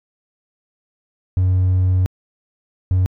triangle tone bursts at uneven times, 92.5 Hz, F#2, in tune, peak -10 dBFS, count 2, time 1.37-2.06 / 2.91-3.06 s, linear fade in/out 0 ms, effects tanh soft clip ceiling -7 dBFS

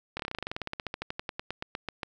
slowing click train, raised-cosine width 0.3 ms, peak -17 dBFS, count 28, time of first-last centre 0.17-2.032 s, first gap 25 ms, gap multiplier 1.07, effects none

